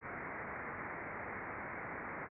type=low-pass noise; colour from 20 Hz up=white; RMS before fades=-44 dBFS; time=0.01-2.29 s; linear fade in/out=50 ms; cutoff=2200 Hz; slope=96 dB/octave; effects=high-pass 60 Hz 12 dB/octave